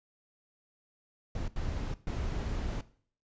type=noise bursts at uneven times; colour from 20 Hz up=brown; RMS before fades=-34 dBFS; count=3; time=1.35-1.48 / 1.56-1.94 / 2.07-2.81 s; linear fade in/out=2 ms; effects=noise-tail reverb RT60 0.5 s tail -17 dB re dry + resampled to 16000 Hz